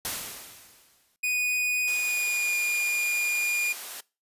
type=noise with exponential decay; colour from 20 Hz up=white; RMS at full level=-29 dBFS; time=0.05-1.16 s; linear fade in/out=0 ms; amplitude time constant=240 ms
type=tone with pitch glide; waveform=45% pulse; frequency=2476 to 2425 Hz; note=D#7 to D#7; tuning=-9 to -45 cents; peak=-24 dBFS; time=1.23-3.73 s; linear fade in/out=10 ms; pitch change=-36 cents; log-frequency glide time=1.9-2.57 s
type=high-pass noise; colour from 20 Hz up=white; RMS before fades=-38 dBFS; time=1.87-4.01 s; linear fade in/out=10 ms; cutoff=400 Hz; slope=12 dB/octave
effects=noise-tail reverb RT60 0.3 s tail -23 dB re dry + resampled to 32000 Hz